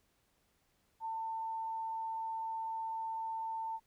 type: tone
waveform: sine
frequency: 896 Hz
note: A5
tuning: 31 cents sharp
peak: -36 dBFS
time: 1-3.8 s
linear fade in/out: 50 ms
effects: pink hiss -75 dBFS RMS until 3.86 s